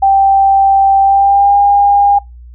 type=tone with pitch glide; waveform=sine; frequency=783 to 807.8 Hz; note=G5 to G#5; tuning=-2 to -48 cents; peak=-5 dBFS; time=0.02-2.19 s; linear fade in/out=10 ms; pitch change=+54 cents; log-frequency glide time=1.02-1.57 s; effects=noise-tail reverb RT60 0.2 s tail -24 dB re dry + added 60 Hz sine -31 dBFS peak until 2.54 s